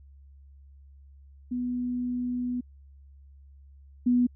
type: tone pair in turn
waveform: sine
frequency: 246.9 / 245.5 Hz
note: B3 / B3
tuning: 0 / -10 cents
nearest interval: unison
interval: 10 cents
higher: first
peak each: -27 / -19 dBFS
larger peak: second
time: 1.51-2.61 / 4.06-4.27 s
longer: first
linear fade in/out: 10 ms
effects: added 69 Hz sine -49 dBFS peak until 4.35 s